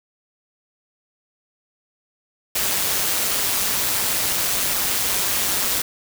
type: noise with amplitude modulation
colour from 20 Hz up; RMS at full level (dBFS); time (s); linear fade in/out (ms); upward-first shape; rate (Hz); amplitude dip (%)
white; -19; 2.55-5.82; 5; sine; 194; 55
effects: none